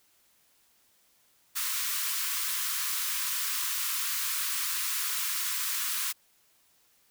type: high-pass noise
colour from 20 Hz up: white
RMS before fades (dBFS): -31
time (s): 1.55-6.13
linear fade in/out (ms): 20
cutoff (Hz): 990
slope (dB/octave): 96
effects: white hiss -66 dBFS RMS until 7.1 s